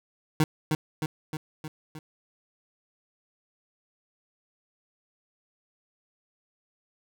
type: tone with echo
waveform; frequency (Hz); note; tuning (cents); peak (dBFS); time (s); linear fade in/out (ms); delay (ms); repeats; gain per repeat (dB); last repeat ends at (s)
25% pulse; 155; D#3; -6; -15; 0.4-0.44; 2; 310; 5; -4; 1.99
effects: none